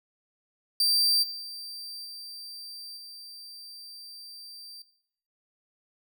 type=tone with level steps; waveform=40% pulse; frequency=4688 Hz; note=D8; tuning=4 cents flat; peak=-20 / -37 / -39 / -42 dBFS; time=0.8-4.82 s; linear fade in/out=2 ms; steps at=1.22 / 2.04 / 2.96 s; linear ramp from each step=20 ms; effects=noise-tail reverb RT60 0.7 s tail -17 dB re dry